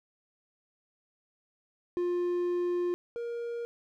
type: tone pair in turn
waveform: triangle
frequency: 352.9 / 471.1 Hz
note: F4 / A#4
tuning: +18 / +18 cents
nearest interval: perfect fourth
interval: 500 cents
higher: second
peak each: -25 / -31 dBFS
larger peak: first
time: 1.97-2.94 / 3.16-3.65 s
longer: first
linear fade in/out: 0 ms
effects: none